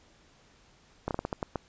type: slowing click train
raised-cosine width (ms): 1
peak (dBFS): -16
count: 8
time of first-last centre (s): 1.08-1.557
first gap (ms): 28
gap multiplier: 1.29
effects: pink hiss -61 dBFS RMS until 1.68 s + resampled to 16000 Hz